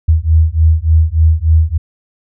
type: beating tone pair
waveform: sine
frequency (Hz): 78.3 / 81.7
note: D#2 / E2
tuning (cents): +11 / -15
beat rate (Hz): 3.4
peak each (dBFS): -10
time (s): 0.08-1.78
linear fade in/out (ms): 10
effects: none